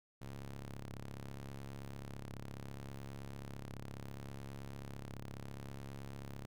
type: ring-modulated tone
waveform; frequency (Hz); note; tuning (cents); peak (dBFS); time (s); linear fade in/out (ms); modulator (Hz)
sawtooth; 69.3; C#2; 0; -38; 0.21-6.46; 10; 51.8
effects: none